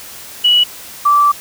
sine tone pair in turn, 2934 / 1164.4 Hz, F#7 / D6, -15 / -15 cents, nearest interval octave + major third, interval 1600 cents, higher first, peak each -7 dBFS, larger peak neither, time 0.44-0.64 / 1.05-1.32 s, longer second, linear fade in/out 10 ms, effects white hiss -33 dBFS RMS until 1.4 s

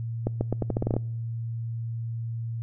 accelerating click train, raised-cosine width 2 ms, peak -12 dBFS, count 11, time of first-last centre 0.27-0.966 s, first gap 140 ms, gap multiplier 0.83, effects noise-tail reverb RT60 0.9 s tail -26 dB re dry + added 115 Hz sine -29 dBFS peak until 2.62 s

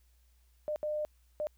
sine tone bursts at uneven times, 604 Hz, D5, 48 cents sharp, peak -31 dBFS, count 3, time 0.68-0.76 / 0.83-1.05 / 1.4-1.47 s, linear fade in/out 0 ms, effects added 60 Hz sine -63 dBFS peak until 1.57 s + white hiss -74 dBFS RMS until 1.57 s

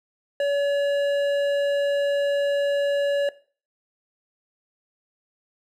sine tone with hard clipping, 568 Hz, C#5, 42 cents sharp, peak -22 dBFS, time 0.4-3.29 s, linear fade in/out 2 ms, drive 10 dB, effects noise-tail reverb RT60 0.4 s tail -18 dB re dry

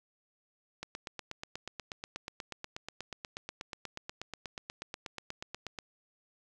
click train, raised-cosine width 0.2 ms, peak -22 dBFS, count 42, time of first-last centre 0.83-5.788 s, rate 8.27 Hz, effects none

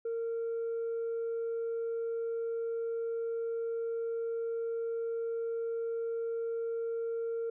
sine tone, 460 Hz, A#4, 23 cents flat, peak -30 dBFS, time 0.05-7.5 s, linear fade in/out 5 ms, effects tanh soft clip ceiling -30 dBFS

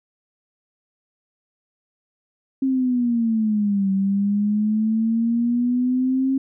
sine exponential two-way sweep, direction down then up, 269.2 to 192.4 to 269.2 Hz, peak -17 dBFS, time 2.62-6.38 s, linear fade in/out 5 ms, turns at 3.91 s, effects none

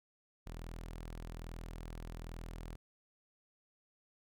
sawtooth tone, 41.2 Hz, E1, in tune, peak -40 dBFS, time 0.46-2.76 s, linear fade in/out 10 ms, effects none

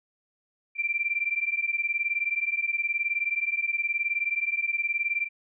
sine beating tone pair, 2349 / 2368 Hz, D7 / D7, 0 / +14 cents, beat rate 19 Hz, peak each -28 dBFS, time 0.75-5.29 s, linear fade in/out 50 ms, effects none

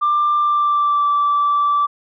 sine tone with pitch glide, 1187 to 1162.6 Hz, D6 to D6, +18 to -18 cents, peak -12 dBFS, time 0.01-1.87 s, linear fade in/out 20 ms, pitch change -36 cents, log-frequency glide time 0.38-1.07 s, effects tanh soft clip ceiling -10 dBFS

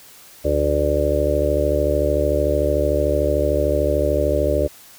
harmonic tone, 73.42 Hz, D2, in tune, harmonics 1 / 2 / 4 / 5 / 6 / 7 / 8, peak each -22 / -30 / -26 / -25 / -25 / -25 / -20 dBFS, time 0.44-4.68 s, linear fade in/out 20 ms, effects white hiss -45 dBFS RMS until 4.98 s

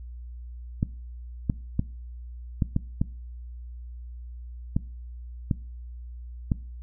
clicks, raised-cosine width 5 ms, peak -10 dBFS, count 9, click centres 0.829 / 1.498 / 1.794 / 2.622 / 2.764 / 3.015 / 4.765 / 5.512 / 6.518 s, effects noise-tail reverb RT60 0.4 s tail -21 dB re dry + added 60 Hz sine -37 dBFS peak until 6.82 s

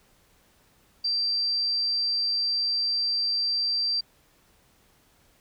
sine tone, 4699 Hz, D8, in tune, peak -23 dBFS, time 1.04-4.01 s, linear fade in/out 10 ms, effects pink hiss -62 dBFS RMS until 5.4 s

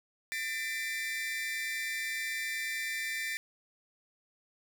40% pulse tone cluster, 1791 / 2020 / 2345 Hz, A6 / B6 / D7, +30 / +39 / -3 cents, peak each -36 / -39 / -37 dBFS, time 0.32-3.37 s, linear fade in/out 0 ms, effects none

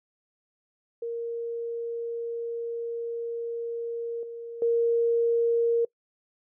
sine tone with level steps, 466.2 Hz, A#4, in tune, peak -29 / -35 / -20 dBFS, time 1.02-5.85 s, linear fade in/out 5 ms, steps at 4.23 / 4.62 s, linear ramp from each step 2 ms, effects noise-tail reverb RT60 0.1 s tail -24 dB re dry

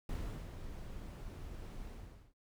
brown noise with ADSR envelope, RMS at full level -39 dBFS, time 0.09-2.34 s, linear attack 3 ms, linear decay 390 ms, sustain -7 dB, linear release 480 ms, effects none

